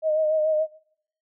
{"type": "tone with vibrato", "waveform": "sine", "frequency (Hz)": 622.3, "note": "D#5", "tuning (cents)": 0, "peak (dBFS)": -19, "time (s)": [0.02, 0.67], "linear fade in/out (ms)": 50, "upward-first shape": "sine", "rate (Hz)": 6.9, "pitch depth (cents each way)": 34, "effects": ["noise-tail reverb RT60 0.6 s tail -20 dB re dry"]}